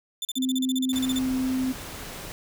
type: tone bursts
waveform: sawtooth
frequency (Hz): 3542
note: A7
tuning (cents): +11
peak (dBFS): -25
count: 15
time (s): 0.22-1.188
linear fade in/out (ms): 2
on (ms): 30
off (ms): 37
type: tone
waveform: sine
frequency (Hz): 259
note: C4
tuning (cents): -17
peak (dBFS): -23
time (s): 0.36-1.73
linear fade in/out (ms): 20
type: noise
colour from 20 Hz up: pink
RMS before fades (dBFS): -38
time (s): 0.93-2.32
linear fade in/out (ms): 0
effects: none